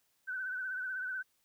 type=tone with vibrato; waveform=sine; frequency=1513 Hz; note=F#6; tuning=38 cents sharp; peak=-35 dBFS; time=0.27-1.23 s; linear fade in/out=20 ms; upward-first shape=triangle; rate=16 Hz; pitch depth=61 cents each way; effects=white hiss -75 dBFS RMS until 1.44 s